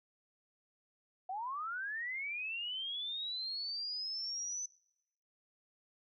sine linear sweep, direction up, 719 to 6080 Hz, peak -37 dBFS, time 1.29-4.66 s, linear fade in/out 5 ms, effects noise-tail reverb RT60 0.9 s tail -25 dB re dry

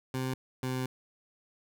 20% pulse tone pair in turn, 130 / 128.8 Hz, C3 / C3, -11 / -27 cents, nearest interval unison, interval 16 cents, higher first, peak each -26 dBFS, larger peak neither, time 0.14-0.34 / 0.63-0.86 s, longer second, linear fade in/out 2 ms, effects none

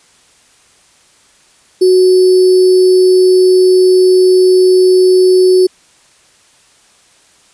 sine tone with sample-and-hold, 369.8 Hz, F#4, 1 cent flat, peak -4 dBFS, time 1.81-5.67 s, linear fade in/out 10 ms, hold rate 4900 Hz, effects white hiss -48 dBFS RMS until 7.53 s + resampled to 22050 Hz

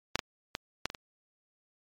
clicks, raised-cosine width 0.2 ms, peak -8 / -13 / -14 / -11 / -20 / -23 dBFS, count 6, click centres 0.156 / 0.192 / 0.551 / 0.856 / 0.901 / 0.948 s, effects MP3 96 kbps

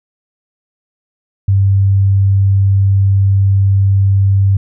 sine tone, 98 Hz, G2, in tune, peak -7 dBFS, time 1.48-4.57 s, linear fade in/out 5 ms, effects none

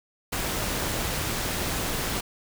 pink noise with amplitude modulation, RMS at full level -27 dBFS, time 0.32-2.21 s, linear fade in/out 10 ms, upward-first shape sine, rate 203 Hz, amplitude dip 35%, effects none

